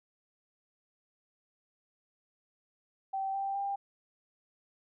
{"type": "tone with pitch steps", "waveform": "sine", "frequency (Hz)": [775, 785.4, 795.9], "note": ["G5", "G5", "G5"], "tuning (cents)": [-20, 3, 26], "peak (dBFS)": -31, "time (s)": [3.13, 3.76], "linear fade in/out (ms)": 10, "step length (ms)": 210, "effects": []}